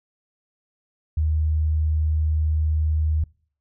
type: tone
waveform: sine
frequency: 77.6 Hz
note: D#2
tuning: 4 cents flat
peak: -18 dBFS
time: 1.17-3.24 s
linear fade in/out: 5 ms
effects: noise-tail reverb RT60 0.5 s tail -25 dB re dry